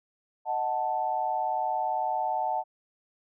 sine chord, D# diminished, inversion none, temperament equal, 622.3 / 740 / 880 Hz, D#5 / F#5 / A5, 0 / 0 / 0 cents, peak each -35 / -29 / -29 dBFS, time 0.45-2.64 s, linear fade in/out 50 ms, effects none

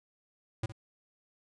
square tone with echo, 110.8 Hz, A2, 13 cents sharp, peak -30 dBFS, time 0.63-0.66 s, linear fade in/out 5 ms, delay 62 ms, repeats 1, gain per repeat -13 dB, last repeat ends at 0.722 s, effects resampled to 22050 Hz + 12-bit

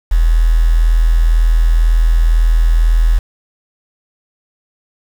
sine tone with quantisation, 41 Hz, E1, 9 cents flat, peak -7 dBFS, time 0.11-3.19 s, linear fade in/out 10 ms, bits 5, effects none

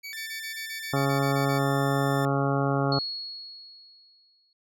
25% pulse tone bursts, 2269 Hz, C#7, 40 cents sharp, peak -32 dBFS, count 12, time 0.03-1.592 s, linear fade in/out 20 ms, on 110 ms, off 22 ms
sawtooth tone, 1775 Hz, A6, 15 cents sharp, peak -32 dBFS, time 0.13-2.25 s, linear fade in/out 0 ms
harmonic tone, 138.59 Hz, C#3, in tune, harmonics 1 / 2 / 3 / 4 / 5 / 6 / 8 / 9 / 10, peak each -26 / -29 / -31 / -32 / -33 / -34 / -35 / -36 / -36 dBFS, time 0.93-2.99 s, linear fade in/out 5 ms
sine tone with exponential decay, 4335 Hz, C#8, 39 cents flat, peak -26 dBFS, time 2.92-4.53 s, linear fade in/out 2 ms, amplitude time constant 350 ms
effects none

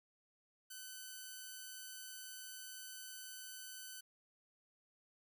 5% pulse tone, 1513 Hz, F#6, 38 cents sharp, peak -37 dBFS, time 0.7-4.01 s, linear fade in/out 10 ms, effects none

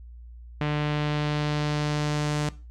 sawtooth tone with low-pass filter sweep, 149 Hz, D3, 25 cents sharp, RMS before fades -26 dBFS, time 0.61-2.49 s, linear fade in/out 2 ms, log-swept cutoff 2800 to 7400 Hz, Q 1.3, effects noise-tail reverb RT60 0.3 s tail -17 dB re dry + added 59 Hz sine -41 dBFS peak until 2.7 s

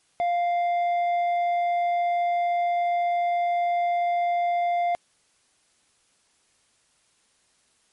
triangle tone with tanh clipping, 698.5 Hz, F5, in tune, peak -22 dBFS, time 0.2-4.95 s, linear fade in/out 0 ms, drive 10 dB, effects white hiss -65 dBFS RMS until 7.92 s + MP3 48 kbps

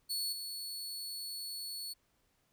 sawtooth tone with level steps, 4410 Hz, C#8, 10 cents flat, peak -31 / -37 dBFS, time 0.09-1.94 s, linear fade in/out 20 ms, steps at 0.32 s, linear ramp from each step 10 ms, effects pink hiss -75 dBFS RMS until 2.52 s

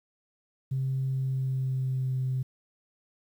sine tone with pitch glide, 132.9 to 129.86 Hz, C3 to C3, +27 to -13 cents, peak -25 dBFS, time 0.71-2.43 s, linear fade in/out 10 ms, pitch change -40 cents, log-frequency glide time 1.09-2.18 s, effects tanh soft clip ceiling -22 dBFS + 10-bit

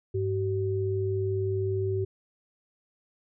sine tone pair together, 101 / 381.3 Hz, G#2 / G4, -48 / -48 cents, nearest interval octave + major seventh, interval 2300 cents, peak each -28 dBFS, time 0.14-2.05 s, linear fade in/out 10 ms, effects none

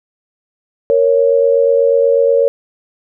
sine tone pair together, 466.2 / 554.4 Hz, A#4 / C#5, 0 / 0 cents, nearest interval minor third, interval 300 cents, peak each -11 dBFS, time 0.9-2.48 s, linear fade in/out 0 ms, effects none

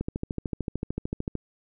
click train, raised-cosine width 3 ms, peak -16 dBFS, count 19, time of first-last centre 0.01-1.353 s, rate 13.4 Hz, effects none

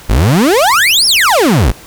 35% pulse exponential two-way sweep, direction up then down, 45.37 to 5660 to 45.37 Hz, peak -5 dBFS, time 0.09-1.72 s, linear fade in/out 10 ms, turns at 1.06 s, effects pink hiss -35 dBFS RMS until 1.86 s

